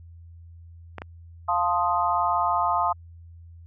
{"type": "clicks", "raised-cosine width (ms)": 0.5, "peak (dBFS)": -19, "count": 2, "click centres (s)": [0.983, 1.019]}
{"type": "chord", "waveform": "sine", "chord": "F dominant seventh", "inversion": "none", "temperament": "equal", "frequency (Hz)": [698.5, 880, 1046.5, 1244.5], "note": ["F5", "A5", "C6", "Eb6"], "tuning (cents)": [0, 0, 0, 0], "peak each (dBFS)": -26, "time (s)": [1.48, 2.93], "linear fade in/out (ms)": 10}
{"effects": ["added 84 Hz sine -43 dBFS peak until 3.66 s"]}